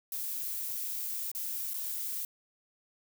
violet noise with dropouts, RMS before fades -36 dBFS, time 0.12-2.25 s, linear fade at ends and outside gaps 2 ms, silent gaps 1.316-1.349 / 1.736-1.741 s, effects none

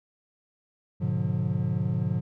triangle chord, G# diminished seventh, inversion none, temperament equal with one note detuned, 103.83 / 123.47 / 146.83 / 179.21 Hz, G#2 / B2 / D3 / F3, 0 / 0 / 0 / +45 cents, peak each -28 dBFS, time 1-2.21 s, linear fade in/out 20 ms, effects none

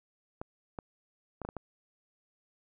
clicks, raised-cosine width 1 ms, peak -24 dBFS, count 6, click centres 0.415 / 0.788 / 1.417 / 1.45 / 1.489 / 1.567 s, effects none

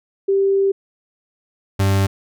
sine / 40% pulse tone pair in turn, 392 / 97.72 Hz, G4 / G2, 0 / -5 cents, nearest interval 2 octaves, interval 2405 cents, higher first, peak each -13 dBFS, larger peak neither, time 0.28-0.72 / 1.79-2.07 s, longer first, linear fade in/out 10 ms, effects none

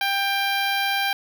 10% pulse tone with notch filter, 792 Hz, G5, 18 cents sharp, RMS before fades -23 dBFS, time 0.01-1.13 s, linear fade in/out 2 ms, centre 7900 Hz, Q 0.58, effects none

